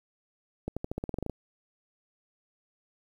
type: accelerating click train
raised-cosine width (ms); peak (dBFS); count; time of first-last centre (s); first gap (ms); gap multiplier
2; -19; 12; 0.68-1.297; 86; 0.91
effects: 9-bit